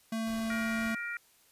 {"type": "tone", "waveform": "square", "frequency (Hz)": 224.1, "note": "A3", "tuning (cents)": 32, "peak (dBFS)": -32, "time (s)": [0.12, 0.95], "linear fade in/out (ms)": 5}
{"type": "noise", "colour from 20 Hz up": "pink", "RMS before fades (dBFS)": -49, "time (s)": [0.27, 0.92], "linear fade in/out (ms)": 2}
{"type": "harmonic tone", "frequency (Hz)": 471.6, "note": "A#4", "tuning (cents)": 20, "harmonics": [3, 4, 5], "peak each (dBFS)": [-37, -39, -41], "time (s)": [0.5, 1.17], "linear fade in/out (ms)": 2}
{"effects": ["white hiss -64 dBFS RMS until 1.51 s", "resampled to 32000 Hz"]}